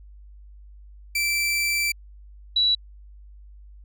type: tone pair in turn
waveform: sawtooth / sine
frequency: 2335 / 3927 Hz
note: D7 / B7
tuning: -11 / -11 cents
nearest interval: major sixth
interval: 900 cents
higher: second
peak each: -18 / -17 dBFS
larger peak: second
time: 1.15-1.92 / 2.56-2.75 s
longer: first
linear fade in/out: 5 ms
effects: added 50 Hz sine -43 dBFS peak until 3.84 s